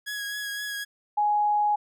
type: tone with vibrato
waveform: sawtooth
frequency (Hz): 1665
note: G#6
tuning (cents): +4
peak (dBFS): -27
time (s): 0.06-0.85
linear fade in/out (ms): 20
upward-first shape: triangle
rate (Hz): 3.9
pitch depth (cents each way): 24
type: tone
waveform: sine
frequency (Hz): 834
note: G#5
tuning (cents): +7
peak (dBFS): -20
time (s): 1.17-1.76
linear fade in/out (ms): 10
effects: none